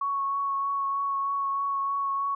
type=tone with vibrato; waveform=sine; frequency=1108.7 Hz; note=C#6; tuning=in tune; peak=-25 dBFS; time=0.01-2.35 s; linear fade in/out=5 ms; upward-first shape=triangle; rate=3.2 Hz; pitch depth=15 cents each way; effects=none